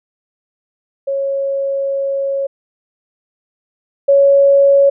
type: tone pair in turn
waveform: sine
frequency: 550 / 557 Hz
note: C#5 / C#5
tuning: -14 / +8 cents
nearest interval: unison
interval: 22 cents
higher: second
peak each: -15 / -6 dBFS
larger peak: second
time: 1.07-2.47 / 4.08-4.9 s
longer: first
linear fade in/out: 10 ms
effects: none